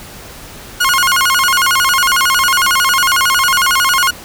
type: tone with vibrato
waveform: sawtooth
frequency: 1244.5 Hz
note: D#6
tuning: in tune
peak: -6 dBFS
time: 0.8-4.11 s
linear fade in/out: 10 ms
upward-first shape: square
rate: 11 Hz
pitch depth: 260 cents each way
effects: pink hiss -33 dBFS RMS until 4.24 s